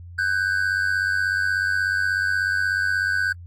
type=tone pair together; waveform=triangle; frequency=1503.5 / 1600 Hz; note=F#6 / G6; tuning=+27 / +35 cents; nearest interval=minor second; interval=108 cents; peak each=-20 / -22 dBFS; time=0.18-3.33 s; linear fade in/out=10 ms; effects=added 87 Hz sine -37 dBFS peak until 3.46 s + AAC 64 kbps